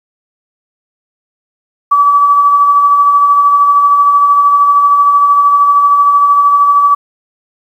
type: tone with tremolo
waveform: sine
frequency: 1148 Hz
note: D6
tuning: 40 cents flat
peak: -3 dBFS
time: 1.91-6.95 s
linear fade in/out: 10 ms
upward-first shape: sine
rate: 13 Hz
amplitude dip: 35%
effects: 7-bit

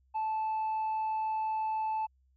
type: tone with tanh clipping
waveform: sine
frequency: 874 Hz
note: A5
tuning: 12 cents flat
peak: -30 dBFS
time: 0.14-2.07 s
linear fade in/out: 20 ms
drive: 1 dB
effects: added 65 Hz sine -65 dBFS peak until 2.36 s

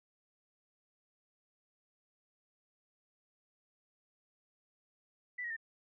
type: tone with pitch steps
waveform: sine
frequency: 1979 / 1890.7 / 1806.4 Hz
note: B6 / A#6 / A6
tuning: +3 / +24 / +45 cents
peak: -37 dBFS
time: 5.38-5.566 s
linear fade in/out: 10 ms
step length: 62 ms
effects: none

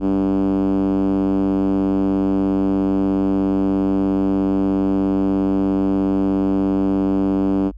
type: tone with band-pass filter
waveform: 5% pulse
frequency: 96.9 Hz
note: G2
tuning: 20 cents flat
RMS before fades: -18 dBFS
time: 0-7.72 s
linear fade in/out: 50 ms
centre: 250 Hz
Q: 7
effects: added 50 Hz sine -34 dBFS peak until 7.77 s

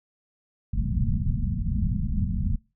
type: low-pass noise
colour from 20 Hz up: pink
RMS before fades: -25 dBFS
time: 0.73-2.56 s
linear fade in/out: 10 ms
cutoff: 230 Hz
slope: 96 dB/octave
effects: noise-tail reverb RT60 0.3 s tail -23 dB re dry

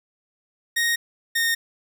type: tone pair in turn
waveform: sawtooth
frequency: 1864.7 / 1842.2 Hz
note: A#6 / A#6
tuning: 0 / -21 cents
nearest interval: unison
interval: 21 cents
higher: first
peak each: -16 dBFS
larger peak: neither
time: 0.76-0.96 / 1.35-1.55 s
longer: neither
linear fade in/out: 10 ms
effects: none

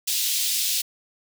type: high-pass noise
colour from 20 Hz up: pink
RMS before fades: -24 dBFS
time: 0.07-0.82 s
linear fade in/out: 10 ms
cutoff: 3200 Hz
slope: 24 dB/octave
effects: none

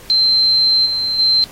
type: tone with level steps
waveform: sine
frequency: 4116 Hz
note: C8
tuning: 29 cents flat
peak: -10 / -16 / -10 dBFS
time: 0.1-1.44 s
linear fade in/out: 0 ms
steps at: 0.85 / 1.18 s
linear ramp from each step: 20 ms
effects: pink hiss -40 dBFS RMS until 1.51 s + AAC 48 kbps

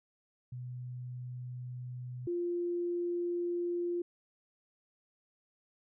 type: tone pair in turn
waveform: sine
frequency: 124.5 / 348.6 Hz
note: B2 / F4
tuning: +14 / -3 cents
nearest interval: octave + tritone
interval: 1783 cents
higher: second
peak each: -39 / -31 dBFS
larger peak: second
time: 0.52-2.27 / 2.27-4.02 s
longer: neither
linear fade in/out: 5 ms
effects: none

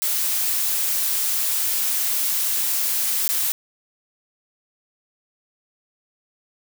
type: noise with dropouts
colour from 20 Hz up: blue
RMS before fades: -22 dBFS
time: 0.02-3.52 s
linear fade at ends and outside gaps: 0 ms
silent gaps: 3.278-3.29 s
effects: none

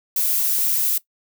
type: noise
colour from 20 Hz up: violet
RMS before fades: -20 dBFS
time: 0.16-0.98 s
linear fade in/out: 5 ms
effects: noise-tail reverb RT60 0.1 s tail -18 dB re dry

